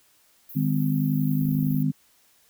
pink high-pass noise, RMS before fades -42 dBFS, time 0.49-1.83 s, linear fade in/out 5 ms, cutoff 12000 Hz, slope 96 dB/octave
harmonic tone, 51 Hz, G#1, 31 cents flat, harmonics 3 / 4 / 5, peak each -23 / -28 / -25 dBFS, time 0.55-1.92 s, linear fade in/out 20 ms
clicks, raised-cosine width 3 ms, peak -31 dBFS, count 10, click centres 1.422 / 1.455 / 1.487 / 1.521 / 1.552 / 1.591 / 1.629 / 1.671 / 1.712 / 1.745 s
effects white hiss -61 dBFS RMS until 2.49 s

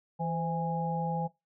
harmonic tone with a mistuned harmonic, 164.81 Hz, E3, in tune, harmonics 1 / 3 / 4 / 5, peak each -32 / -38 / -44 / -33 dBFS, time 0.19-1.28 s, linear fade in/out 20 ms, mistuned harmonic 3, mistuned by +62 cents, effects noise-tail reverb RT60 0.2 s tail -20 dB re dry

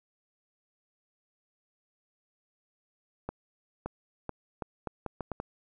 accelerating click train, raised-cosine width 1 ms, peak -20 dBFS, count 9, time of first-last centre 3.29-5.401 s, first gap 570 ms, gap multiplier 0.76, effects none

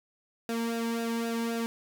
sawtooth tone with flanger, 230.7 Hz, A#3, 18 cents flat, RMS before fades -31 dBFS, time 0.49-1.66 s, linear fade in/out 0 ms, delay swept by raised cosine 0.92 to 1.59 ms, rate 3.8 Hz, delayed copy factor -0.7, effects none

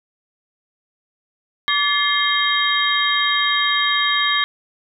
sine tone cluster, 1155 / 1728 / 2111 / 3198 / 3775 Hz, D6 / A6 / C7 / G7 / A#7, -29 / -32 / +15 / +34 / +21 cents, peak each -22 dBFS, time 1.68-4.44 s, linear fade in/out 0 ms, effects none

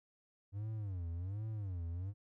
triangle tone with vibrato, 96.1 Hz, G2, 34 cents flat, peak -36 dBFS, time 0.52-2.14 s, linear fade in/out 50 ms, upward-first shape sine, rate 1.3 Hz, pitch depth 240 cents each way, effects none

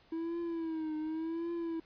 triangle tone with vibrato, 324.2 Hz, E4, 29 cents flat, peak -32 dBFS, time 0.12-1.8 s, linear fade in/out 5 ms, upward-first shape triangle, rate 0.89 Hz, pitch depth 95 cents each way, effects pink hiss -64 dBFS RMS until 1.85 s + resampled to 11025 Hz

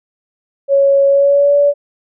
sine tone with pitch glide, 554.4 to 574 Hz, C#5 to D5, 0 to -40 cents, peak -7 dBFS, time 0.68-1.74 s, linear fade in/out 50 ms, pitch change +60 cents, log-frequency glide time 1.07-1.56 s, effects none

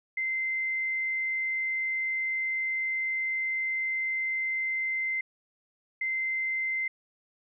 sine tone bursts at uneven times, 2076 Hz, C7, 14 cents flat, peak -27 dBFS, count 2, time 0.17-5.21 / 6.01-6.88 s, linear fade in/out 5 ms, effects none

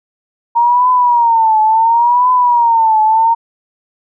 sine tone with vibrato, 932.3 Hz, A#5, in tune, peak -7 dBFS, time 0.55-3.35 s, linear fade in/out 20 ms, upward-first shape triangle, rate 0.71 Hz, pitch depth 140 cents each way, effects none

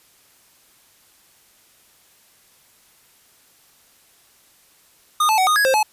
square tone with pitch steps, 1226 / 871 / 751 / 1236 / 1665 / 528 / 857 Hz, D#6 / A5 / F#5 / D#6 / G#6 / C5 / A5, -26 / -18 / +26 / -12 / +4 / +16 / -46 cents, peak -15 dBFS, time 5.2-5.83 s, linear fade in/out 5 ms, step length 90 ms, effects white hiss -55 dBFS RMS until 5.92 s + resampled to 32000 Hz

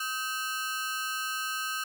sawtooth ring-modulated tone, 1410 Hz, F6, 16 cents sharp, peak -24 dBFS, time 0-1.84 s, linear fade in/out 5 ms, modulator 140 Hz, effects none

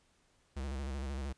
square tone with vibrato, 68 Hz, C#2, 33 cents flat, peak -37 dBFS, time 0.56-1.33 s, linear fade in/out 10 ms, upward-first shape square, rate 13 Hz, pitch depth 76 cents each way, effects pink hiss -71 dBFS RMS until 1.37 s + resampled to 22050 Hz

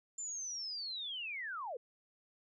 sine linear sweep, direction down, 7260 to 442.4 Hz, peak -39 dBFS, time 0.18-1.77 s, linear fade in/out 5 ms, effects none

